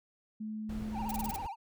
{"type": "tone", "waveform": "sine", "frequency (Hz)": 215.9, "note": "A3", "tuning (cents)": -33, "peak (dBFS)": -36, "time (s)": [0.4, 1.31], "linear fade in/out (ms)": 10}
{"type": "noise", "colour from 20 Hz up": "brown", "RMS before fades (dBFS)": -42, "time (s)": [0.69, 1.47], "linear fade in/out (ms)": 5}
{"type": "tone with vibrato", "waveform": "triangle", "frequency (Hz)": 856, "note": "A5", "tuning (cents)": -48, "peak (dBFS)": -35, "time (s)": [0.92, 1.56], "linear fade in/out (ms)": 50, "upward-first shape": "sine", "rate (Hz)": 15, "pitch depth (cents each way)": 180}
{"type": "noise bursts", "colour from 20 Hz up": "blue", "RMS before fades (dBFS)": -40, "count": 6, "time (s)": [1.09, 1.362], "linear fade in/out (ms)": 2, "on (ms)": 22, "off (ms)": 28}
{"effects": []}